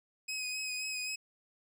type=tone with vibrato; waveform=20% pulse; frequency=2524 Hz; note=D#7; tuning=24 cents sharp; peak=-30 dBFS; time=0.28-1.16 s; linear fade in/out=10 ms; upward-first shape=sine; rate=3.8 Hz; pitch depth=24 cents each way; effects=none